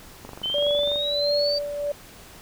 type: click train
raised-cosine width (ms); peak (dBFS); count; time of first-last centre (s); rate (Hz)
1; -24; 18; 0.25-0.958; 24
type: exponential sweep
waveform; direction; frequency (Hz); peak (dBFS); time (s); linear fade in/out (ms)
sine; up; 3044 to 4665; -24; 0.43-1.59; 10
type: tone with tremolo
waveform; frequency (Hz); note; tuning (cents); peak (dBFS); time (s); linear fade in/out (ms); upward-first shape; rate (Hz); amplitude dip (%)
sine; 580; D5; -22; -20; 0.54-1.92; 5; sine; 1.5; 60
effects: pink hiss -46 dBFS RMS until 2.41 s